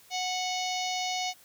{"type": "harmonic tone", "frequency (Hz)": 736, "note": "F#5", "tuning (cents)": -9, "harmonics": [1, 3, 4, 5, 6, 7, 8, 9], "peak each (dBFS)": [-32, -37, -38, -39, -40, -40, -41, -42], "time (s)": [0.1, 1.34], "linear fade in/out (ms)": 50, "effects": ["white hiss -57 dBFS RMS until 1.44 s", "high-pass 60 Hz 12 dB/octave"]}